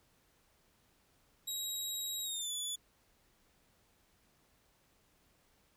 20% pulse tone with pitch glide, 3829 to 3451 Hz, A#7 to A7, +46 to -34 cents, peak -31 dBFS, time 1.47-2.76 s, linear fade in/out 10 ms, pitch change -180 cents, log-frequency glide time 2.23-2.52 s, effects pink hiss -71 dBFS RMS until 5.76 s

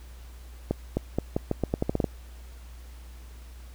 accelerating click train, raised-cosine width 2 ms, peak -11 dBFS, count 12, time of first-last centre 0.71-2.042 s, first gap 260 ms, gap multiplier 0.83, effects added 60 Hz sine -42 dBFS peak until 3.74 s + pink hiss -55 dBFS RMS until 3.74 s

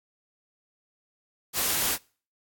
white noise, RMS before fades -26 dBFS, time 1.53-1.98 s, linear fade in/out 50 ms, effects noise-tail reverb RT60 0.4 s tail -24 dB re dry + AAC 64 kbps

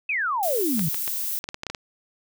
sine exponential sweep, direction down, 2637 to 145.3 Hz, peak -22 dBFS, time 0.09-0.89 s, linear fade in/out 5 ms
violet noise, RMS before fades -28 dBFS, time 0.43-1.39 s, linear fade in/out 0 ms
clicks, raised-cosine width 0.2 ms, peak -14 dBFS, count 10, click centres 0.794 / 0.945 / 1.078 / 1.441 / 1.489 / 1.544 / 1.634 / 1.667 / 1.7 / 1.748 s
effects none

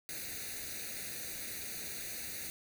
white noise with comb filter, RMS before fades -42 dBFS, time 0.09-2.5 s, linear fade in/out 0 ms, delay 0.47 ms, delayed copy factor +0.85, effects none

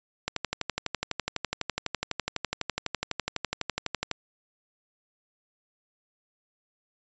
click train, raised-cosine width 0.2 ms, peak -10 dBFS, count 47, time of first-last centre 0.28-4.113 s, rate 12 Hz, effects resampled to 16000 Hz

